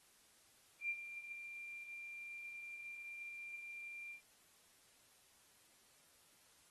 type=tone with ADSR envelope; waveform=sine; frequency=2379 Hz; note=D7; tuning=22 cents sharp; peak=-35 dBFS; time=0.8-4.21 s; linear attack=93 ms; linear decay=54 ms; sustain=-12 dB; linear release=91 ms; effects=white hiss -69 dBFS RMS until 6.7 s + AAC 32 kbps